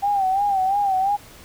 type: tone with vibrato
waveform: sine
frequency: 784 Hz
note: G5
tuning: in tune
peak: -17 dBFS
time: 0.02-1.17 s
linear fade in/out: 20 ms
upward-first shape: sine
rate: 2.9 Hz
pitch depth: 80 cents each way
effects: pink hiss -45 dBFS RMS until 1.44 s